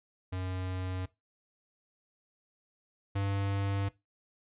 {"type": "tone pair in turn", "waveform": "square", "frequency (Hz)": [92.5, 99.05], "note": ["F#2", "G2"], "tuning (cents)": [0, 18], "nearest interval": "minor second", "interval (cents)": 118, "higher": "second", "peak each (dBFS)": [-34, -30], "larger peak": "second", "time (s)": [[0.32, 1.06], [3.15, 3.89]], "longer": "neither", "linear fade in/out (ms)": 10, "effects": ["noise-tail reverb RT60 0.2 s tail -18 dB re dry", "resampled to 8000 Hz"]}